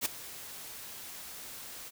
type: noise with ADSR envelope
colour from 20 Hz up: white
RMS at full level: -28 dBFS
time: 0.01-1.91 s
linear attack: 46 ms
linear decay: 8 ms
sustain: -17 dB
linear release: 31 ms
effects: none